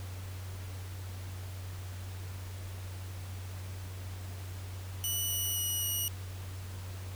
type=tone with pitch steps; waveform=5% pulse; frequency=2959 / 2942 / 2925 / 2908 Hz; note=F#7 / F#7 / F#7 / F#7; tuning=-1 / -11 / -21 / -31 cents; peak=-23 dBFS; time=5.04-6.08 s; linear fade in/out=0 ms; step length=260 ms; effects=added 93 Hz sine -39 dBFS peak until 7.15 s + pink hiss -50 dBFS RMS until 7.15 s